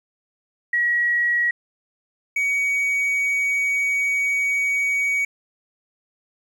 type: tone pair in turn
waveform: sine / triangle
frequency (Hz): 1913 / 2254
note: A#6 / C#7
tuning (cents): +44 / +28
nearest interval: minor third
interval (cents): 284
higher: second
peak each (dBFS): -17 / -17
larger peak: neither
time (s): 0.73-1.51 / 2.36-5.25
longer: second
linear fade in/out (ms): 5
effects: 9-bit